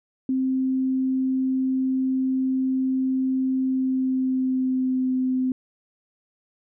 sine tone with pitch glide, 261.6 to 257.4 Hz, C4 to C4, 0 to -28 cents, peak -20 dBFS, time 0.29-5.52 s, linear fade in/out 2 ms, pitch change -28 cents, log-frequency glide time 3.62-5.13 s, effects none

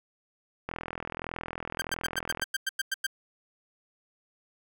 click train, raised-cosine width 0.5 ms, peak -19 dBFS, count 73, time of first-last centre 0.69-2.421 s, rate 41.6 Hz
sawtooth tone bursts, 1574 Hz, G6, 7 cents sharp, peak -23 dBFS, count 11, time 1.79-3.067 s, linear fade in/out 5 ms, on 27 ms, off 98 ms
effects none

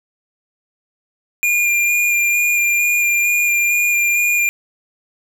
square tone with vibrato, 2410 Hz, D7, 44 cents sharp, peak -14 dBFS, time 1.43-4.49 s, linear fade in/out 0 ms, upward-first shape square, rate 2.2 Hz, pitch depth 11 cents each way, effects none

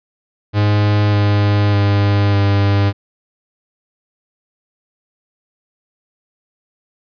45% pulse tone with pitch steps, 103.83 / 102.64 / 101.46 / 100.29 Hz, G#2 / G#2 / G#2 / G2, 0 / -20 / -40 / +40 cents, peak -11 dBFS, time 0.53-2.93 s, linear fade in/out 50 ms, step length 600 ms, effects resampled to 11025 Hz

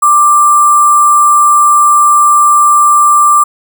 sine tone with sample-and-hold, 1180 Hz, D6, 8 cents sharp, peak -3 dBFS, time 0.02-3.44 s, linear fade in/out 10 ms, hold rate 8820 Hz, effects none

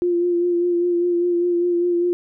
sine tone with vibrato, 349.2 Hz, F4, in tune, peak -16 dBFS, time 0.02-2.13 s, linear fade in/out 0 ms, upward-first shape sine, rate 5 Hz, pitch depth 25 cents each way, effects none

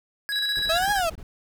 square tone with tremolo, 1661.2 Hz, G#6, in tune, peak -27 dBFS, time 0.29-1.01 s, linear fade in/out 0 ms, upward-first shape square, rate 15 Hz, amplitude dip 60%
sine tone, 3914 Hz, B7, 16 cents flat, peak -24 dBFS, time 0.32-0.78 s, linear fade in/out 5 ms
brown noise bursts, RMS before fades -38 dBFS, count 9, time 0.57-1.23 s, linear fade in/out 2 ms, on 52 ms, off 24 ms
35% pulse linear two-way sweep, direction up then down, 628 to 836 to 628 Hz, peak -20 dBFS, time 0.69-1.1 s, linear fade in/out 10 ms, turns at 0.92 s
effects none

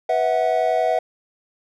triangle chord, B suspended fourth, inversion none, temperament equal with one note detuned, 493.9 / 649.4 / 740 Hz, B4 / E5 / F#5, 0 / -26 / 0 cents, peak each -22 / -18 / -19 dBFS, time 0.09-0.99 s, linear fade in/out 5 ms, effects none

